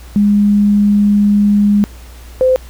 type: tone pair in turn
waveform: sine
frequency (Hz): 205.2 / 515.1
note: G#3 / C5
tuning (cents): -21 / -27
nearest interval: octave + major third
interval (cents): 1594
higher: second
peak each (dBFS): -7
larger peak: neither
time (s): 0.16-1.84 / 2.41-2.56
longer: first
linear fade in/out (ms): 0
effects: added 60 Hz sine -32 dBFS peak until 2.69 s + pink hiss -41 dBFS RMS until 2.69 s